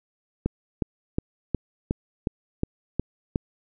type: click train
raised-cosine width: 3 ms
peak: -10 dBFS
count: 9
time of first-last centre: 0.46-3.359 s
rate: 2.76 Hz
effects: none